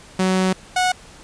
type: tone pair in turn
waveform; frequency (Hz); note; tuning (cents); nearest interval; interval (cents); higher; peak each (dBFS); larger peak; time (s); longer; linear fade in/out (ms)
sawtooth; 187 / 733.5; F#3 / F#5; +19 / -15; 2 octaves; 2366; second; -12; neither; 0.19-0.53 / 0.76-0.92; first; 5
effects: pink hiss -44 dBFS RMS until 1.23 s + resampled to 22050 Hz